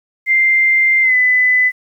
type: tone with pitch glide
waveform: sine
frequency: 2093 to 2004 Hz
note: C7 to B6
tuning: 0 to +25 cents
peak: -9 dBFS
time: 0.26-1.72 s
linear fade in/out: 50 ms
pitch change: -75 cents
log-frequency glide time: 1.02-1.15 s
effects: 8-bit